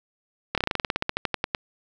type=slowing click train; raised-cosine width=0.3 ms; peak=-7 dBFS; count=18; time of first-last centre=0.55-1.548 s; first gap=27 ms; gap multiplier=1.09; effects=none